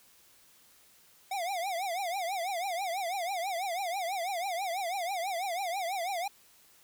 square tone with vibrato, 732 Hz, F#5, 19 cents flat, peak -32 dBFS, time 1.31-6.28 s, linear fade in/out 5 ms, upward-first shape triangle, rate 6.1 Hz, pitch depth 200 cents each way, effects white hiss -61 dBFS RMS until 6.83 s

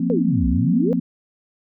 sine chord, F suspended fourth, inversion none, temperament equal, 174.61 / 233.1 / 261.6 Hz, F3 / Bb3 / C4, 0 / 0 / 0 cents, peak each -22 dBFS, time 0-1 s, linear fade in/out 5 ms
sine exponential two-way sweep, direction down then up, 523.3 to 59 to 523.3 Hz, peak -19 dBFS, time 0.1-0.93 s, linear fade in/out 0 ms, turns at 0.48 s
effects none

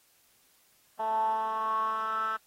10% pulse tone with band-pass filter sweep, 220 Hz, A3, in tune, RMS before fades -30 dBFS, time 0.99-2.37 s, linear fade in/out 10 ms, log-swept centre 800 to 1400 Hz, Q 9.2, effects white hiss -65 dBFS RMS until 2.46 s + AAC 48 kbps

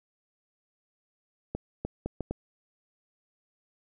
accelerating click train, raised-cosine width 2 ms, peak -18 dBFS, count 5, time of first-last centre 1.55-2.31 s, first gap 300 ms, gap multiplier 0.7, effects none

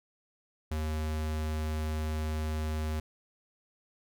square tone, 77.6 Hz, D#2, 4 cents flat, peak -31 dBFS, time 0.71-3 s, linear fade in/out 5 ms, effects none

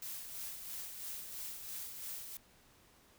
blue noise with tremolo, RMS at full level -43 dBFS, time 0.02-2.37 s, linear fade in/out 2 ms, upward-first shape sine, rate 3 Hz, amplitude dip 45%, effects pink hiss -65 dBFS RMS until 3.18 s

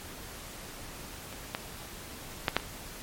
clicks, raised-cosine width 0.3 ms, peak -29 / -26 / -14 / -8 / -7 / -28 dBFS, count 6, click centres 1.14 / 1.327 / 1.549 / 2.482 / 2.566 / 2.599 s, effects pink hiss -44 dBFS RMS until 3.02 s + MP3 64 kbps

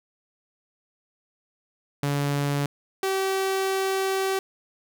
sawtooth tone pair in turn, 142.8 / 384.5 Hz, D3 / G4, -48 / -33 cents, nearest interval octave + perfect fourth, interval 1715 cents, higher second, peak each -19 dBFS, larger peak neither, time 2.03-2.66 / 3.03-4.39 s, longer second, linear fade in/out 2 ms, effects none

